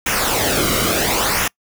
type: noise with flanger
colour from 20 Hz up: pink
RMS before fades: -18 dBFS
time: 0.06-1.48 s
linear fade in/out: 5 ms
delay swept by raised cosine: 0.23 to 1.18 ms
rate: 0.72 Hz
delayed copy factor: -0.65
effects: noise-tail reverb RT60 0.1 s tail -25 dB re dry